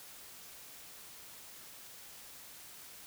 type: silence
effects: white hiss -52 dBFS RMS until 3.06 s